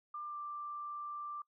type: tone with pitch glide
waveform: sine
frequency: 1193 to 1179.3 Hz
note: D6 to D6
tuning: +27 to +7 cents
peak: -40 dBFS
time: 0.14-1.42 s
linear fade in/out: 5 ms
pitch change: -20 cents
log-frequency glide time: 0.26-0.37 s
effects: noise-tail reverb RT60 0.1 s tail -22 dB re dry